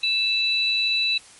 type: tone pair together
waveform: sine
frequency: 2637 / 3951 Hz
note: E7 / B7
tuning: 0 / 0 cents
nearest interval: perfect fifth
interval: 700 cents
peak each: -23 / -21 dBFS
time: 0.03-1.18 s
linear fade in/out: 5 ms
effects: white hiss -48 dBFS RMS until 1.39 s + MP3 48 kbps